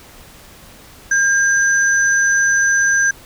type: tone pair together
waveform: sine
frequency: 1608 / 6071 Hz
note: G6 / F#8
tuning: +44 / +44 cents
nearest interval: octave + major seventh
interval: 2300 cents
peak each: -12 / -20 dBFS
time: 1.11-3.11 s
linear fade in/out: 5 ms
effects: pink hiss -42 dBFS RMS until 3.25 s